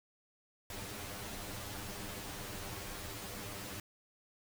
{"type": "noise with comb filter", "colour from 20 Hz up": "pink", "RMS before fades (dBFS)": -44, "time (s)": [0.7, 3.8], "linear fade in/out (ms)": 2, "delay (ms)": 10, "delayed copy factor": 0.95, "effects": []}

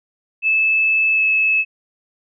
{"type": "tone with pitch glide", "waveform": "sine", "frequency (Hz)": [2616, 2598], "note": ["E7", "E7"], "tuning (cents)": [-14, -26], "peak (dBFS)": -13, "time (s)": [0.42, 1.65], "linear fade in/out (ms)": 50, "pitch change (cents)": -12, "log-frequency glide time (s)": [1.13, 1.21], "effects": []}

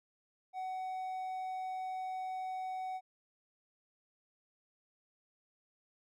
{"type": "tone", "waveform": "triangle", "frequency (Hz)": 749, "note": "F#5", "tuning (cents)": 21, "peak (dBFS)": -35, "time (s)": [0.53, 3.01], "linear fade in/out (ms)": 50, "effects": []}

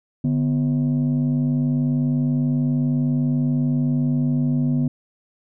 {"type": "tone pair together", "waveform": "sine", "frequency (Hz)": [146.83, 246.9], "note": ["D3", "B3"], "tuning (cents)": [0, 0], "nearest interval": "major sixth", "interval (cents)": 900, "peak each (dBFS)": -18, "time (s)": [0.24, 4.88], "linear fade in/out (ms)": 5, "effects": ["tanh soft clip ceiling -14 dBFS"]}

